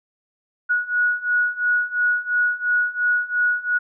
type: beating tone pair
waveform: sine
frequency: 1458 / 1460.9 Hz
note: F#6 / F#6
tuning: -26 / -22 cents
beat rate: 2.9 Hz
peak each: -22 / -20 dBFS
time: 0.69-3.79 s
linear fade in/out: 20 ms
effects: none